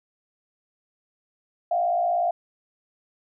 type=tone with frequency modulation; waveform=sine; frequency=698.5 Hz; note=F5; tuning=in tune; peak=-20 dBFS; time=1.71-2.31 s; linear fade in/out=5 ms; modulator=56.8 Hz; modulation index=0.77; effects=none